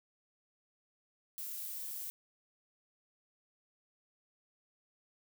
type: noise with amplitude modulation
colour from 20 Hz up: violet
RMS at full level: -41 dBFS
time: 1.38-2.1 s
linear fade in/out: 0 ms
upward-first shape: sine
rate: 100 Hz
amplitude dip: 25%
effects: none